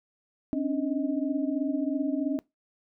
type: tone cluster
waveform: sine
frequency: 266.4 / 289.4 / 304.9 / 628 Hz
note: C4 / D4 / D#4 / D#5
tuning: +31 / -25 / -35 / +16 cents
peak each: -29 / -28 / -37 / -37 dBFS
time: 0.53-2.39 s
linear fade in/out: 0 ms
effects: noise-tail reverb RT60 0.2 s tail -23 dB re dry